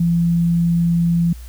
sine tone, 170 Hz, F3, 46 cents flat, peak -13 dBFS, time 0-1.33 s, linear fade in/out 5 ms, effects added 60 Hz sine -32 dBFS peak until 1.48 s + white hiss -47 dBFS RMS until 1.48 s

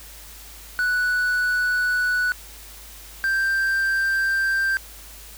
triangle tone pair in turn, 1480 / 1574.1 Hz, F#6 / G6, 0 / +7 cents, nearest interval minor second, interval 107 cents, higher second, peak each -17 dBFS, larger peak neither, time 0.79-2.32 / 3.24-4.77 s, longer neither, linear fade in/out 0 ms, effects added 52 Hz sine -44 dBFS peak until 5.37 s + white hiss -43 dBFS RMS until 5.37 s

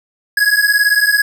square beating tone pair, 1661.2 / 1679.2 Hz, G#6 / G#6, 0 / +19 cents, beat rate 18 Hz, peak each -14 dBFS, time 0.37-1.22 s, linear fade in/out 5 ms, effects none

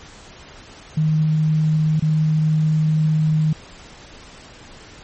sine tone with dropouts, 155.56 Hz, D#3, in tune, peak -14 dBFS, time 0.97-3.53 s, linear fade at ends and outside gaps 5 ms, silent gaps 1.997-2.022 s, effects pink hiss -42 dBFS RMS until 5.03 s + MP3 32 kbps

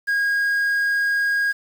triangle tone with quantisation, 1634 Hz, G#6, 29 cents flat, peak -16 dBFS, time 0.07-1.53 s, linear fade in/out 20 ms, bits 7, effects none

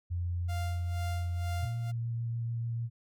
sine tone, 87.4 Hz, F2, 2 cents sharp, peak -30 dBFS, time 0.1-1.67 s, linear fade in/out 20 ms
sawtooth tone with tremolo, 698 Hz, F5, 1 cent flat, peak -35 dBFS, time 0.48-1.92 s, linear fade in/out 20 ms, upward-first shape sine, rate 2.1 Hz, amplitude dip 80%
sine tone with vibrato, 116.54 Hz, A#2, in tune, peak -31 dBFS, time 1.6-2.9 s, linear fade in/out 50 ms, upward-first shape sine, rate 6.8 Hz, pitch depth 11 cents each way
effects none

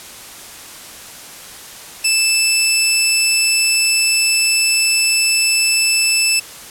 15% pulse tone, 2637 Hz, E7, in tune, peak -5 dBFS, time 2.04-6.4 s, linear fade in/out 10 ms, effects white hiss -35 dBFS RMS until 6.7 s + low-pass 12000 Hz 12 dB/octave

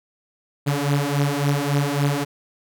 sawtooth beating tone pair, 141 / 144.6 Hz, C#3 / D3, +30 / -27 cents, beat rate 3.6 Hz, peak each -18 dBFS, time 0.66-2.25 s, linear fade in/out 20 ms, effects none

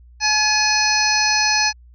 harmonic tone with a mistuned harmonic, 853 Hz, G#5, 46 cents sharp, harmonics 1 / 2 / 3 / 5 / 6 / 7, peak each -22 / -22 / -22 / -22 / -22 / -22 dBFS, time 0.2-1.73 s, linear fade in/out 50 ms, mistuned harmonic 3, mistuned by -36 cents, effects added 60 Hz sine -43 dBFS peak until 1.94 s

